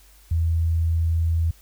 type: tone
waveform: sine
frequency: 82.41 Hz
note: E2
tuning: in tune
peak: -18 dBFS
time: 0.31-1.51 s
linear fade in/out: 5 ms
effects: added 50 Hz sine -51 dBFS peak until 1.61 s + white hiss -55 dBFS RMS until 1.61 s